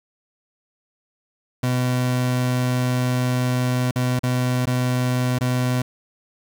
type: tone with dropouts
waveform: 30% pulse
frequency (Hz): 125.7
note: B2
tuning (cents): +31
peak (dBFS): -16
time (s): 1.63-5.82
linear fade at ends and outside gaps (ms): 5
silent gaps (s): 3.911-3.958 / 4.193-4.233 / 4.656-4.67 / 5.387-5.409
effects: 9-bit